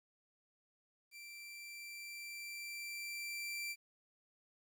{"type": "tone with level ramp", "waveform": "sawtooth", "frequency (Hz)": 2349, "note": "D7", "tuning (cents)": 0, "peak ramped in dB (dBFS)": [-47, -36], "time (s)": [1.11, 3.76], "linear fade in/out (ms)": 50, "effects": ["12-bit"]}